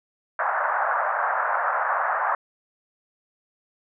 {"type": "band-pass noise", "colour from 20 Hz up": "white", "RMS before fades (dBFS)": -24, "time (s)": [0.39, 2.35], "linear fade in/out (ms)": 2, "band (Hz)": [600, 1600], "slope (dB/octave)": 48, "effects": []}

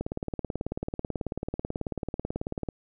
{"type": "click train", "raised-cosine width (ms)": 2, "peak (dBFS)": -17, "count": 50, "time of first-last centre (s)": [0.01, 2.688], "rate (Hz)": 18.3, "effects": []}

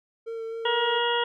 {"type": "tone with vibrato", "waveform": "triangle", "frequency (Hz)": 453.4, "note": "A#4", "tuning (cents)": -48, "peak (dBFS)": -29, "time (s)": [0.26, 1], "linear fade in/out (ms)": 20, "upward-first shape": "sine", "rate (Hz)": 3.9, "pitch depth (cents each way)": 14}
{"type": "harmonic tone", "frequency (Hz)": 475.1, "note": "A#4", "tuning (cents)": 33, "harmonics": [1, 2, 3, 4, 6, 7], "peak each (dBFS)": [-27, -27, -31, -33, -31, -31], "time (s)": [0.65, 1.24], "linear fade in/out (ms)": 5}
{"effects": []}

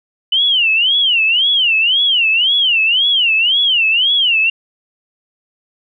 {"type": "tone with vibrato", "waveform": "sine", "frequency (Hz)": 2960, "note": "F#7", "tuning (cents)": 0, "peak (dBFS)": -10, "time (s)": [0.32, 4.5], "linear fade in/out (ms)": 5, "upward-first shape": "sine", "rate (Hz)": 1.9, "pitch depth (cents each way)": 230, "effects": []}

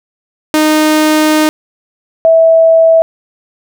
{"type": "tone pair in turn", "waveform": ["sawtooth", "sine"], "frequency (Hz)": [308.3, 653.3], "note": ["D#4", "E5"], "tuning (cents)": [-16, -16], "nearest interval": "octave + minor second", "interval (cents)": 1300, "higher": "second", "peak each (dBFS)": -3, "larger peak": "neither", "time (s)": [[0.54, 1.49], [2.25, 3.02]], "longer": "first", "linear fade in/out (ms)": 0, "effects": []}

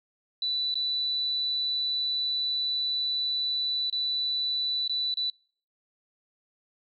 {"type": "tone with dropouts", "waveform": "sine", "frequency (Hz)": 3972, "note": "B7", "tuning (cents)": 9, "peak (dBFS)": -26, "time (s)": [0.42, 5.3], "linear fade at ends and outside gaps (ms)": 2, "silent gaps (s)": [[0.742, 0.754], [3.899, 3.926], [4.878, 4.895], [5.141, 5.171]], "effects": ["noise-tail reverb RT60 0.5 s tail -26 dB re dry"]}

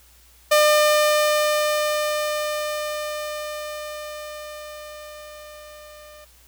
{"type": "tone with level ramp", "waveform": "sawtooth", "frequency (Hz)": 602, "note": "D5", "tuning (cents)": 43, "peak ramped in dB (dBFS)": [-9, -39], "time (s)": [0.51, 6.25], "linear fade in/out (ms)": 10, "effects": ["added 60 Hz sine -54 dBFS peak until 6.47 s", "white hiss -54 dBFS RMS until 6.47 s"]}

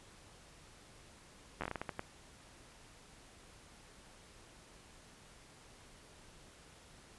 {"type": "slowing click train", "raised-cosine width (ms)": 0.5, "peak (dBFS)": -23, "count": 10, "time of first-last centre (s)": [1.61, 1.994], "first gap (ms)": 11, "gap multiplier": 1.32, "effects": ["pink hiss -59 dBFS RMS until 7.18 s", "resampled to 24000 Hz"]}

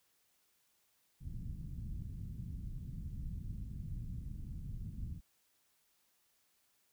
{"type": "low-pass noise", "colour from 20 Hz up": "pink", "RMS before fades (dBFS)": -43, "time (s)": [1.2, 5.21], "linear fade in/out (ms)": 50, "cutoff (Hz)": 180, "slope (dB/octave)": 24, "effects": ["white hiss -75 dBFS RMS until 6.92 s"]}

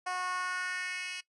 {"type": "tone with high-pass filter sweep", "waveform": "10% pulse", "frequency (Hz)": 364.7, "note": "F#4", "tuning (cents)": -25, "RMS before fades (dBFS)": -36, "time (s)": [0.06, 1.21], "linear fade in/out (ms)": 10, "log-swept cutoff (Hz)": [780, 2900], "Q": 2.6, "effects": ["noise-tail reverb RT60 0.1 s tail -19 dB re dry", "resampled to 24000 Hz"]}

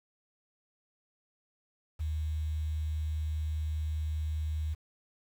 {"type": "tone with quantisation", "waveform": "sine", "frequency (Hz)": 77.5, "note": "D#2", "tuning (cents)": -6, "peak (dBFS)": -30, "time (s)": [1.99, 4.75], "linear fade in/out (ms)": 20, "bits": 9, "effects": []}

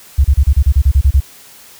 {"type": "tone bursts", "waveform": "sine", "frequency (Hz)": 68.7, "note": "C#2", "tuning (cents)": -15, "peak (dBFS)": -5, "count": 11, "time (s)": [0.18, 1.204], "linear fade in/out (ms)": 10, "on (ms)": 64, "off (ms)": 32, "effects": ["white hiss -40 dBFS RMS until 1.79 s"]}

